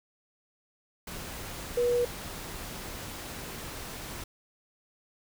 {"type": "tone in noise", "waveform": "sine", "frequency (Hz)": 483.8, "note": "B4", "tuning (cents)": -36, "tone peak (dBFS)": -23, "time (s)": [1.77, 2.05], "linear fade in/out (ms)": 5, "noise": "pink", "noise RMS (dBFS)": -40, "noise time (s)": [1.07, 4.24], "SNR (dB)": 14, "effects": []}